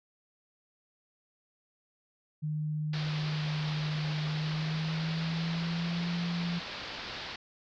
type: tone with pitch glide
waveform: sine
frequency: 152.6 to 172.28 Hz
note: D#3 to F3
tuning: -33 to -23 cents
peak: -30 dBFS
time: 2.42-6.6 s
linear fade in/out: 20 ms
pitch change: +210 cents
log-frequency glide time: 4.25-6.07 s
type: low-pass noise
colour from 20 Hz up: white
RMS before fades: -41 dBFS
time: 2.93-7.36 s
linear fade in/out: 5 ms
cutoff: 4800 Hz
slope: 48 dB/octave
effects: none

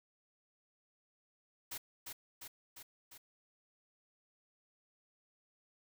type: noise with echo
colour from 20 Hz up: white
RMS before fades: -43 dBFS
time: 1.71-1.78 s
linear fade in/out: 10 ms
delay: 350 ms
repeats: 4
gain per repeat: -3 dB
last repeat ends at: 3.18 s
effects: none

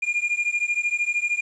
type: beating tone pair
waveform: triangle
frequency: 2410 / 2423 Hz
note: D7 / D#7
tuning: +44 / -47 cents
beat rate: 13 Hz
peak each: -23 dBFS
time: 0.02-1.41 s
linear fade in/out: 10 ms
effects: resampled to 22050 Hz + 9-bit

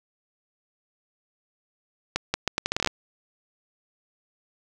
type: accelerating click train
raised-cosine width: 0.2 ms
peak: -6 dBFS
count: 12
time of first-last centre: 2.16-2.873 s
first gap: 180 ms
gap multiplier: 0.76
effects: none

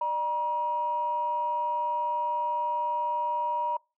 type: tone pair together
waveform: sine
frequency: 601 / 954 Hz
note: D5 / A#5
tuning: +40 / +40 cents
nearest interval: minor sixth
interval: 800 cents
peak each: -35 / -25 dBFS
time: 0.01-3.77 s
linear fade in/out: 5 ms
effects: noise-tail reverb RT60 0.3 s tail -26 dB re dry + tanh soft clip ceiling -19 dBFS

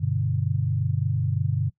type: chord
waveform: sine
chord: G major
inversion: none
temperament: equal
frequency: 98 / 123.47 / 146.83 Hz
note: G2 / B2 / D3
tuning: 0 / 0 / 0 cents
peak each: -26 dBFS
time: 0-1.7 s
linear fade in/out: 20 ms
effects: noise-tail reverb RT60 0.1 s tail -18 dB re dry

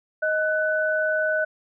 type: tone pair together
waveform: sine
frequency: 624.8 / 1495 Hz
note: D#5 / F#6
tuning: +7 / +17 cents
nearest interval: octave + minor third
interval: 1510 cents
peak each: -23 dBFS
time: 0.22-1.45 s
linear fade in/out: 10 ms
effects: none

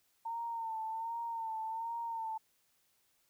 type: tone with vibrato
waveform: sine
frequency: 907 Hz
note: A#5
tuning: 48 cents flat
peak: -36 dBFS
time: 0.25-2.38 s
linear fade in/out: 10 ms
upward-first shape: sine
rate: 1.3 Hz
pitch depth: 48 cents each way
effects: white hiss -74 dBFS RMS until 3.29 s

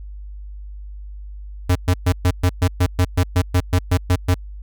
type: tone bursts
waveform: square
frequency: 90.1 Hz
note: F#2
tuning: 45 cents flat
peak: -13 dBFS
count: 15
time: 1.69-4.345 s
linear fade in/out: 10 ms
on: 65 ms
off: 120 ms
effects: added 50 Hz sine -31 dBFS peak until 4.62 s

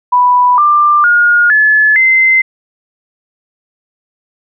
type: tone with pitch steps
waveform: sine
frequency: 987.8 / 1188.3 / 1429.6 / 1719.9 / 2069 Hz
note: B5 / D6 / F6 / A6 / C7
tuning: 0 / +20 / +40 / -40 / -20 cents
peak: -5 dBFS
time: 0.12-2.42 s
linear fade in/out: 10 ms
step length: 460 ms
effects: none

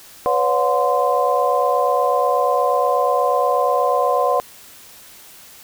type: tone cluster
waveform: sine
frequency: 497.7 / 566 / 725 / 1037 Hz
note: B4 / C#5 / F#5 / C6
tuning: +13 / +36 / -35 / -16 cents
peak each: -20 dBFS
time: 0.26-4.4 s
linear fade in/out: 0 ms
effects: white hiss -43 dBFS RMS until 5.63 s

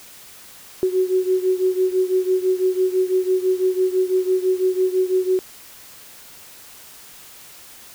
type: beating tone pair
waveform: sine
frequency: 370 / 376 Hz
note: F#4 / F#4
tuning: 0 / +28 cents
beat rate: 6 Hz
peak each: -18 / -21 dBFS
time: 0.83-5.39 s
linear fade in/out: 0 ms
effects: white hiss -43 dBFS RMS until 7.94 s

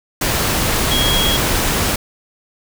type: tone in noise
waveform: sine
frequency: 3290 Hz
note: G#7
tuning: 17 cents flat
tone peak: -17 dBFS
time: 0.91-1.37 s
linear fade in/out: 5 ms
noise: pink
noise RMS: -17 dBFS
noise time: 0.21-1.96 s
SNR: -3 dB
effects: none

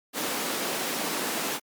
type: high-pass noise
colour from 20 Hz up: pink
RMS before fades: -30 dBFS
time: 0.13-1.6 s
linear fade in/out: 50 ms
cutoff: 220 Hz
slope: 24 dB/octave
effects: Opus 48 kbps

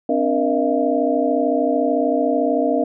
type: tone cluster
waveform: sine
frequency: 260.6 / 294.1 / 472.1 / 624 / 682 Hz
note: C4 / D4 / A#4 / D#5 / F5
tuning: -7 / +3 / +22 / +5 / -41 cents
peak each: -22 dBFS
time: 0.09-2.84 s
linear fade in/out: 5 ms
effects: none

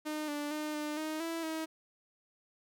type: tone with pitch steps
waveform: sawtooth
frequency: 305.4 / 293.1 / 303.9 / 299.9 / 311.6 / 330.3 / 318.9 Hz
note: D#4 / D4 / D#4 / D4 / D#4 / E4 / D#4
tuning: -32 / -3 / -41 / +36 / +3 / +4 / +43 cents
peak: -31 dBFS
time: 0.05-1.66 s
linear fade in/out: 20 ms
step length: 230 ms
effects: none

